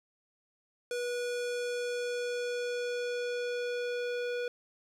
square tone with low-pass filter sweep, 486.5 Hz, B4, 26 cents flat, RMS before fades -34 dBFS, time 0.91-4.48 s, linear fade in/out 2 ms, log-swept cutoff 9700 to 3500 Hz, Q 0.91, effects 10-bit

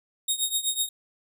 15% pulse tone with tremolo, 3729 Hz, A#7, in tune, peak -14 dBFS, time 0.28-0.89 s, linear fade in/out 5 ms, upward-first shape triangle, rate 8 Hz, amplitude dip 90%, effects none

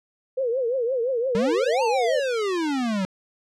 sine tone with vibrato, 495.7 Hz, B4, 6 cents sharp, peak -21 dBFS, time 0.37-2.2 s, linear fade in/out 10 ms, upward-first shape triangle, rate 5.8 Hz, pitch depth 180 cents each way
square exponential two-way sweep, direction up then down, 182.9 to 932.3 to 182.9 Hz, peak -23 dBFS, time 1.35-3.05 s, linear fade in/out 0 ms, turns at 1.83 s
effects low-pass 6000 Hz 12 dB/octave

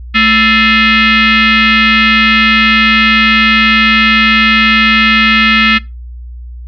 sine tone with frequency modulation, 220 Hz, A3, in tune, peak -5 dBFS, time 0.14-5.79 s, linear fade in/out 20 ms, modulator 771 Hz, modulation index 3.9, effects noise-tail reverb RT60 0.2 s tail -20 dB re dry + added 60 Hz sine -24 dBFS peak until 6.67 s

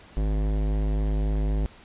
sine tone with hard clipping, 51.91 Hz, G#1, in tune, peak -24 dBFS, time 0.17-1.66 s, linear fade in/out 0 ms, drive 18 dB, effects pink hiss -50 dBFS RMS until 1.84 s + resampled to 8000 Hz

